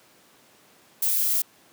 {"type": "noise", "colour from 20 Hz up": "violet", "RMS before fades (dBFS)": -23, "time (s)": [1.02, 1.42], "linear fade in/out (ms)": 5, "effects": ["pink hiss -56 dBFS RMS until 1.72 s", "high-pass 200 Hz 12 dB/octave"]}